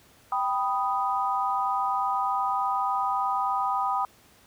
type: chord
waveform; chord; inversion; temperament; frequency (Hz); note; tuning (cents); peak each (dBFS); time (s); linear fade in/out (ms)
sine; G augmented; none; equal; 784 / 987.8 / 1244.5; G5 / B5 / D#6; 0 / 0 / 0; -28; 0.32-4.05; 2
effects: pink hiss -57 dBFS RMS until 4.46 s + high-pass 60 Hz 12 dB/octave